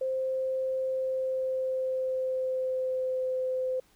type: tone with pitch glide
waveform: sine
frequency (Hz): 523.3 to 514.6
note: C5 to C5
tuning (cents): 0 to -29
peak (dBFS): -27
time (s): 0.01-3.8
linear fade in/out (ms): 5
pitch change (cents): -29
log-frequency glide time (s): 0.83-3.33
effects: pink hiss -64 dBFS RMS until 3.95 s